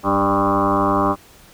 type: tone with frequency modulation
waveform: sine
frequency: 694 Hz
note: F5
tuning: 11 cents flat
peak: -14 dBFS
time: 0.03-1.16 s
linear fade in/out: 50 ms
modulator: 100 Hz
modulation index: 5.4
effects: pink hiss -47 dBFS RMS until 1.53 s